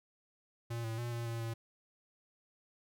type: tone with pitch steps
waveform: square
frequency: 117 / 112.9 / 119.4 / 117.5 / 115.7 / 114.5 Hz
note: A#2 / A2 / A#2 / A#2 / A#2 / A#2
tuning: +7 / +45 / +42 / +14 / -13 / -31 cents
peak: -37 dBFS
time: 0.7-1.54 s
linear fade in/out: 10 ms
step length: 140 ms
effects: none